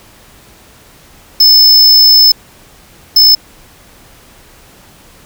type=tone bursts at uneven times; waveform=square; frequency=5240 Hz; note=E8; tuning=11 cents flat; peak=-3 dBFS; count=2; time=1.4-2.32 / 3.16-3.35 s; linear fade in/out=5 ms; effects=pink hiss -41 dBFS RMS until 5.25 s